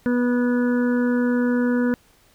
harmonic tone, 244.7 Hz, B3, 16 cents flat, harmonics 1 / 2 / 4 / 5 / 6 / 7, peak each -18 / -25 / -36 / -42 / -32 / -37 dBFS, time 0.06-1.94 s, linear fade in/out 0 ms, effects pink hiss -57 dBFS RMS until 2.34 s

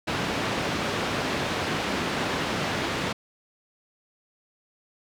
pink band-pass noise, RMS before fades -28 dBFS, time 0.07-3.13 s, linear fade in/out 10 ms, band 130 to 3900 Hz, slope 12 dB/octave, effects none

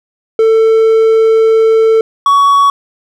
triangle tone pair in turn, 445.7 / 1123.1 Hz, A4 / C#6, +22 / +22 cents, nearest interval octave + major third, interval 1600 cents, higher second, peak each -3 dBFS, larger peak neither, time 0.39-2.01 / 2.26-2.7 s, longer first, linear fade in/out 2 ms, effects none

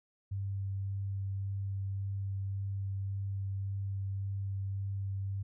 sine tone with vibrato, 98 Hz, G2, in tune, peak -33 dBFS, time 0.31-5.43 s, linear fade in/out 10 ms, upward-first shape sine, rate 1.8 Hz, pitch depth 9 cents each way, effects none

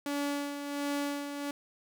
sawtooth tone with tremolo, 286 Hz, D4, 46 cents flat, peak -26 dBFS, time 0.06-1.51 s, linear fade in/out 2 ms, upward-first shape sine, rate 1.4 Hz, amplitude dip 55%, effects none

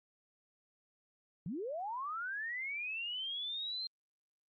sine linear sweep, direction up, 144.5 to 4186 Hz, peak -37 dBFS, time 1.46-3.87 s, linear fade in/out 2 ms, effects Opus 48 kbps

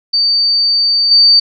sine tone with level steps, 4600 Hz, D8, 37 cents flat, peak -9 / -4 dBFS, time 0.13-1.4 s, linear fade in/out 10 ms, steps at 1.11 s, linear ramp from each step 5 ms, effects none

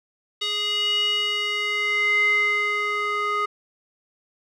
square tone with band-pass filter sweep, 415.3 Hz, G#4, in tune, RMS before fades -23 dBFS, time 0.41-3.46 s, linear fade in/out 10 ms, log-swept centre 3400 to 1500 Hz, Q 6.9, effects none

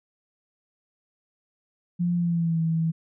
sine tone with pitch glide, 174.61 to 162.92 Hz, F3 to E3, 0 to -20 cents, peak -21 dBFS, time 1.99-2.92 s, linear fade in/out 20 ms, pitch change -120 cents, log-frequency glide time 2.15-2.6 s, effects none

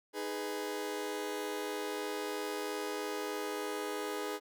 sawtooth chord, G# minor, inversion second, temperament just, 311.5 / 415.3 / 498.4 Hz, D#4 / G#4 / B4, +2 / 0 / +16 cents, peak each -38 / -34 / -38 dBFS, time 0.13-4.4 s, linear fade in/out 50 ms, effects none

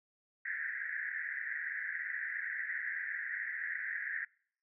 pink band-pass noise, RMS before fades -39 dBFS, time 0.45-4.25 s, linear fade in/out 5 ms, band 1600 to 2000 Hz, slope 96 dB/octave, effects noise-tail reverb RT60 0.6 s tail -26 dB re dry

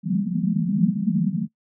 pink band-pass noise, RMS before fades -22 dBFS, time 0.03-1.48 s, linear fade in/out 50 ms, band 160 to 230 Hz, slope 96 dB/octave, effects noise-tail reverb RT60 0.1 s tail -21 dB re dry

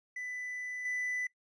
triangle tone with level steps, 1993 Hz, B6, 15 cents sharp, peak -36 / -31 dBFS, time 0.16-1.27 s, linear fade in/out 5 ms, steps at 0.85 s, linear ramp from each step 5 ms, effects noise-tail reverb RT60 0.1 s tail -19 dB re dry + resampled to 22050 Hz

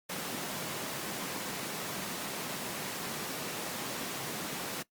pink high-pass noise, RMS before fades -38 dBFS, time 0.09-4.83 s, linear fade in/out 10 ms, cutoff 150 Hz, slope 24 dB/octave, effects noise-tail reverb RT60 0.1 s tail -19 dB re dry + Opus 48 kbps

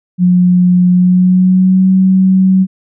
sine tone with pitch glide, 179.6 to 188.53 Hz, F3 to F#3, +49 to +33 cents, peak -5 dBFS, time 0.18-2.67 s, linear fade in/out 50 ms, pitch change +84 cents, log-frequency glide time 0.9-1.89 s, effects none

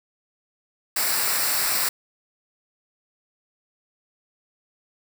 white noise with comb filter, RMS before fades -23 dBFS, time 0.96-1.89 s, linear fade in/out 5 ms, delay 0.31 ms, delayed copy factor -0.65, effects none

